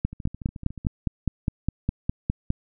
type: two click trains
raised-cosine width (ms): 5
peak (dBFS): -10 / -24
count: 13 / 11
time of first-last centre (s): 0.05-2.504 / 0.13-0.849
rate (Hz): 4.89 / 13.9
effects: none